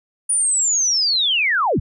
sine linear sweep, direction down, 9620 to 43.65 Hz, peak -15 dBFS, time 0.29-1.8 s, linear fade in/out 10 ms, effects none

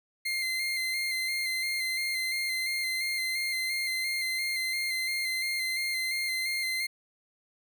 30% pulse tone with vibrato, 2093 Hz, C7, in tune, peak -26 dBFS, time 0.25-6.87 s, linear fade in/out 10 ms, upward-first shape square, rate 2.9 Hz, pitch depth 21 cents each way, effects none

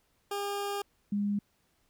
20% pulse / sine tone pair in turn, 403.9 / 203.9 Hz, G#4 / G#3, -48 / -32 cents, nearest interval octave, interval 1184 cents, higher first, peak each -27 dBFS, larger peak neither, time 0.31-0.82 / 1.12-1.39 s, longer first, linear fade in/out 5 ms, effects pink hiss -72 dBFS RMS until 1.89 s

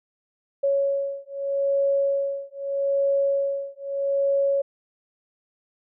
sine beating tone pair, 555 / 555.8 Hz, C#5 / C#5, +2 / +4 cents, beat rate 0.8 Hz, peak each -24 dBFS, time 0.63-4.62 s, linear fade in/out 10 ms, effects none

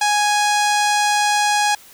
sawtooth tone with low-pass filter, 830.6 Hz, G#5, in tune, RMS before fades -17 dBFS, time 0.01-1.75 s, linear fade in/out 5 ms, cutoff 7600 Hz, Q 1.6, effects white hiss -45 dBFS RMS until 1.93 s

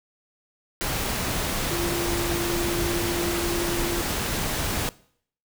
sine tone in noise, 344.6 Hz, F4, 23 cents flat, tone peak -27 dBFS, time 1.71-4.01 s, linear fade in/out 0 ms, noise pink, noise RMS -27 dBFS, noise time 0.81-4.89 s, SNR -3 dB, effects noise-tail reverb RT60 0.6 s tail -21 dB re dry

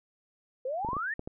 sine exponential sweep, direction up, 493.9 to 1880 Hz, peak -30 dBFS, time 0.65-1.14 s, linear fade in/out 5 ms
clicks, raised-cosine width 2 ms, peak -24 dBFS, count 6, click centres 0.848 / 0.888 / 0.932 / 0.967 / 1.194 / 1.275 s
effects none

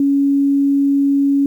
sine tone, 279.3 Hz, C#4, 13 cents sharp, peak -11 dBFS, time 0-1.46 s, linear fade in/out 2 ms, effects 8-bit

